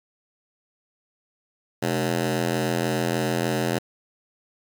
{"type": "ring-modulated tone", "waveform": "15% pulse", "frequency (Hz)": 170, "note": "F3", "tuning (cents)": -46, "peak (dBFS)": -13, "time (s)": [1.82, 3.79], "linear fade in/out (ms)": 10, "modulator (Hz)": 41.7, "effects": ["8-bit"]}